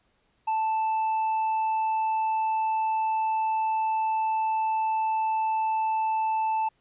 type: tone with tanh clipping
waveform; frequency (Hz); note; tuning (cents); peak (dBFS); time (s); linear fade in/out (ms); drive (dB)
triangle; 880; A5; 0; -24; 0.47-6.69; 10; 8
effects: pink hiss -69 dBFS RMS until 6.8 s + resampled to 8000 Hz